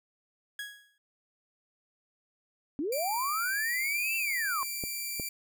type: tone with exponential decay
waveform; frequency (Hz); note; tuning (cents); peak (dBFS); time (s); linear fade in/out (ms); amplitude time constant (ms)
30% pulse; 1661.2; G#6; 0; -31; 0.59-0.98; 2; 84
type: linear two-way sweep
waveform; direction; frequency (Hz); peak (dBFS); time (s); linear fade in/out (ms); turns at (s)
sine; up then down; 261.6 to 2716 to 1030; -29; 2.79-4.63; 0; 4.16
type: tone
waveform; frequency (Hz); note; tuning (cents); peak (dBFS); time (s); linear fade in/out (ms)
5% pulse; 2349; D7; 0; -24; 2.92-5.29; 5
type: clicks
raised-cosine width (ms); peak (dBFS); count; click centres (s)
2; -24; 2; 4.838 / 5.198
effects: none